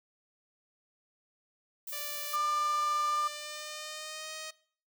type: noise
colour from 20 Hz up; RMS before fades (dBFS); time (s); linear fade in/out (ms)
violet; -40; 1.87-2.36; 5
type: tone with pitch glide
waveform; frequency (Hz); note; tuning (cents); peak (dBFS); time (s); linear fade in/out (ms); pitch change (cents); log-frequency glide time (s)
5% pulse; 587.3 to 625.8; D5 to D#5; 0 to +10; -28; 1.92-4.51; 10; +110; 3.08-4.33
type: tone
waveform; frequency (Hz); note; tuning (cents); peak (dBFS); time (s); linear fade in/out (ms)
sine; 1198; D6; +34; -28; 2.33-3.28; 10
effects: noise-tail reverb RT60 0.5 s tail -20 dB re dry